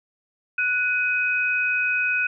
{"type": "tone pair together", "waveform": "sine", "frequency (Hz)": [1477.2, 2519], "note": ["F#6", "D#7"], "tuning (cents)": [-3, 21], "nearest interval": "major sixth", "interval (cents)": 924, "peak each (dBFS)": [-23, -22], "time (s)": [0.58, 2.27], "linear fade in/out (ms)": 5, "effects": []}